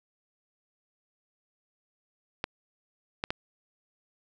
clicks, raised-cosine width 0.3 ms, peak -13 dBFS, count 3, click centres 2.441 / 3.239 / 3.305 s, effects none

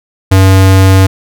square tone, 95.4 Hz, G2, 47 cents flat, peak -3 dBFS, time 0.31-1.07 s, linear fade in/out 10 ms, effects none

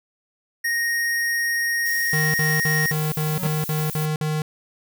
square tone, 1864.7 Hz, A#6, in tune, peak -21 dBFS, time 0.64-2.92 s, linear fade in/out 10 ms
violet noise, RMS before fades -32 dBFS, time 1.85-4.06 s, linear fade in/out 10 ms
square tone bursts, 153.9 Hz, D#3, 19 cents flat, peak -22 dBFS, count 9, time 2.13-4.42 s, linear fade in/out 2 ms, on 210 ms, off 50 ms
square tone with exponential growth, 185 Hz, F#3, in tune, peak -23 dBFS, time 3.17-3.47 s, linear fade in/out 2 ms, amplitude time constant 64 ms
effects none

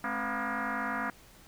sine tone with frequency modulation, 214.5 Hz, A3, 44 cents flat, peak -30 dBFS, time 0.04-1.1 s, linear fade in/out 2 ms, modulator 240 Hz, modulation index 6.9, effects pink hiss -56 dBFS RMS until 1.47 s

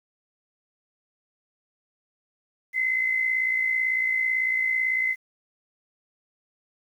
sine tone pair together, 2047 / 2105 Hz, C7 / C7, -38 / +10 cents, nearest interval unison, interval 48 cents, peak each -22 / -31 dBFS, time 2.73-5.16 s, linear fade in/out 50 ms, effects 9-bit

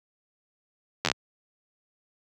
slowing click train, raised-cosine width 0.2 ms, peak -6 dBFS, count 6, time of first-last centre 1.05-1.116 s, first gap 11 ms, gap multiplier 1.09, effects high-pass 100 Hz 12 dB/octave

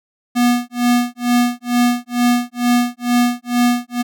square tone with tremolo, 242.9 Hz, B3, 29 cents flat, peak -11 dBFS, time 0.35-4.03 s, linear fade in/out 20 ms, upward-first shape sine, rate 2.2 Hz, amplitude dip 100%, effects none

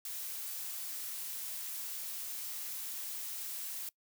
blue noise, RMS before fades -41 dBFS, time 0.05-3.89 s, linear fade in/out 2 ms, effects noise-tail reverb RT60 0.1 s tail -22 dB re dry

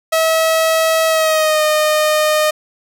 sawtooth tone with pitch glide, 645 to 613 Hz, E5 to D#5, -38 to -26 cents, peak -8 dBFS, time 0.12-2.51 s, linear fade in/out 10 ms, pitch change -88 cents, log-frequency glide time 1.07-1.63 s, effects none

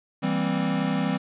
square chord, C dominant seventh, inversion first, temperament equal with one note detuned, 164.81 / 196.56 / 233.1 / 261.6 Hz, E3 / G3 / Bb3 / C4, 0 / +5 / 0 / 0 cents, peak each -29 / -28 / -34 / -28 dBFS, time 0.22-1.18 s, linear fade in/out 20 ms, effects resampled to 8000 Hz + 9-bit

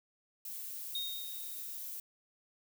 violet noise, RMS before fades -43 dBFS, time 0.45-2 s, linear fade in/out 2 ms
sine tone with exponential decay, 3719 Hz, A#7, 5 cents flat, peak -33 dBFS, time 0.95-1.92 s, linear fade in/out 2 ms, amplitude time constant 210 ms
effects none

